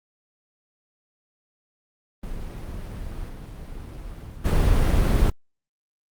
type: noise with level steps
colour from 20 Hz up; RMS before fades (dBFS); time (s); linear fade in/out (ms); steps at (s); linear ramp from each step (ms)
brown; -33 / -36 / -38 / -18; 2.23-5.3; 5; 3.28 / 4.25 / 4.44; 20
effects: Opus 32 kbps